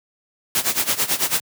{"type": "noise with tremolo", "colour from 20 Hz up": "white", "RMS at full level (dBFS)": -18, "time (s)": [0.55, 1.4], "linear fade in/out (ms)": 0, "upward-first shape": "sine", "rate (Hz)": 9.1, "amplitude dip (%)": 85, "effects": ["high-pass 100 Hz 12 dB/octave"]}